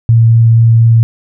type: tone with vibrato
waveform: sine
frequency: 114.7 Hz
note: A#2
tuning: 28 cents flat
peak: -3 dBFS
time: 0.09-1.03 s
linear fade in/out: 0 ms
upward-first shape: triangle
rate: 4.2 Hz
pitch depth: 9 cents each way
effects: none